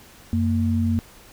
sine tone pair together, 91.65 / 230 Hz, F#2 / A#3, -16 / -23 cents, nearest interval octave + major third, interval 1593 cents, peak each -21 dBFS, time 0.33-0.99 s, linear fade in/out 0 ms, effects pink hiss -48 dBFS RMS until 1.32 s

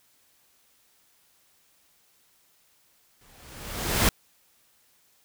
pink noise with exponential growth, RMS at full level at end -19 dBFS, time 3.21-4.09 s, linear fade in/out 2 ms, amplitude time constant 190 ms, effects white hiss -64 dBFS RMS until 5.24 s

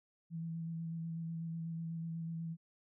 sine tone with vibrato, 164.81 Hz, E3, in tune, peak -38 dBFS, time 0.3-2.57 s, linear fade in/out 50 ms, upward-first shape square, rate 8.1 Hz, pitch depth 14 cents each way, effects none

